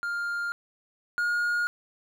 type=tone pair in turn; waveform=triangle; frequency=1403 / 1430 Hz; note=F6 / F6; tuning=+8 / +41 cents; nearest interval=unison; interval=33 cents; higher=second; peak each=-26 / -22 dBFS; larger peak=second; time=0.03-0.52 / 1.18-1.67 s; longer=neither; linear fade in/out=0 ms; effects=none